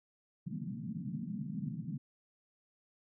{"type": "band-pass noise", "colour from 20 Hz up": "pink", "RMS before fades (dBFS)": -40, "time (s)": [0.46, 1.98], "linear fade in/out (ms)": 10, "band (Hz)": [140, 230], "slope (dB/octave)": 48, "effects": []}